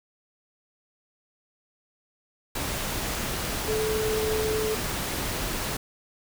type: tone in noise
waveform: sine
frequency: 433.9 Hz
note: A4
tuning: 24 cents flat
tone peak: -25 dBFS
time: 3.68-4.75 s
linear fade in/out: 5 ms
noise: pink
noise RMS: -30 dBFS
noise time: 2.55-5.77 s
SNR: +2 dB
effects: none